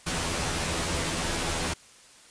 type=noise with comb filter; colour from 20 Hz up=pink; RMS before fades=-29 dBFS; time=0.06-1.74 s; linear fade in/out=10 ms; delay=12 ms; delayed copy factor=+0.95; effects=white hiss -53 dBFS RMS until 2.3 s + resampled to 22050 Hz